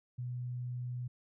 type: tone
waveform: sine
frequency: 123.6 Hz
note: B2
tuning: 2 cents sharp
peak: -36 dBFS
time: 0.18-1.08 s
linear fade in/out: 10 ms
effects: none